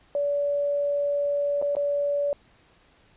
sine tone with dropouts, 574 Hz, D5, 40 cents flat, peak -22 dBFS, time 0.15-2.33 s, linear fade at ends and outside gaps 1 ms, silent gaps 1.616-1.624 / 1.752-1.767 s, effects pink hiss -59 dBFS RMS until 3.16 s + resampled to 8000 Hz

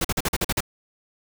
pink noise bursts, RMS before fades -23 dBFS, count 8, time 0.01-0.606 s, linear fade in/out 5 ms, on 36 ms, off 44 ms, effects none

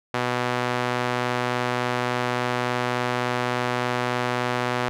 sawtooth tone with band-pass filter, 123.47 Hz, B2, in tune, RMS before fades -25 dBFS, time 0.14-4.89 s, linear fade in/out 0 ms, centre 1300 Hz, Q 0.61, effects none

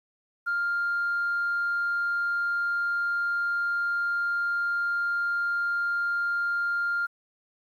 sine tone, 1400 Hz, F6, 4 cents sharp, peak -23 dBFS, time 0.46-7.07 s, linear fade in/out 20 ms, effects tanh soft clip ceiling -21 dBFS + 10-bit

